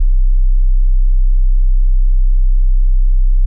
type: tone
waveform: sine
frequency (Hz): 32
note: C1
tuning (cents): -38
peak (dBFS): -6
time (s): 0-3.46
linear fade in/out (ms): 10
effects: none